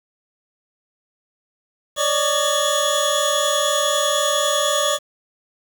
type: tone cluster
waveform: 25% pulse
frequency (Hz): 564 / 604 / 3374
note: C#5 / D5 / G#7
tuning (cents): +30 / +48 / +27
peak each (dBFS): -18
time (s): 1.96-4.99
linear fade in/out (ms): 50
effects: 7-bit